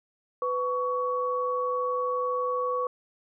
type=tone pair together; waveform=sine; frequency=499.8 / 1122 Hz; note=B4 / C#6; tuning=+21 / +21 cents; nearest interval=octave + major second; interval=1400 cents; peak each=-28 dBFS; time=0.42-2.87 s; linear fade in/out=2 ms; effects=none